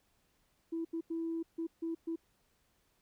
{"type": "tone bursts at uneven times", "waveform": "sine", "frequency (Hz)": 329.6, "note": "E4", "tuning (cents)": 0, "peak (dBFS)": -33, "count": 6, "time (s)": [[0.72, 0.85], [0.93, 1.01], [1.1, 1.43], [1.58, 1.67], [1.82, 1.95], [2.07, 2.16]], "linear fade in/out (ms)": 10, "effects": ["tanh soft clip ceiling -29 dBFS", "pink hiss -74 dBFS RMS until 3.01 s"]}